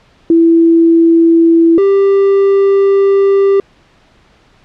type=tone pair in turn; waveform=sine / triangle; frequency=331.9 / 394.3 Hz; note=E4 / G4; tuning=+12 / +10 cents; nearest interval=minor third; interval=298 cents; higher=second; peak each=-4 dBFS; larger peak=neither; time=0.3-1.78 / 1.78-3.6 s; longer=second; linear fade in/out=2 ms; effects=pink hiss -48 dBFS RMS until 4.64 s + low-pass 4000 Hz 12 dB/octave